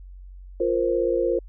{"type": "chord", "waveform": "sine", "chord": "F suspended fourth", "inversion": "none", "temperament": "equal", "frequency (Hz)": [349.2, 466.2, 523.3], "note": ["F4", "Bb4", "C5"], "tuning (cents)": [0, 0, 0], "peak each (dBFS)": -24, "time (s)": [0.6, 1.39], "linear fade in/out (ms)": 5, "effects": ["added 46 Hz sine -39 dBFS peak until 1.48 s"]}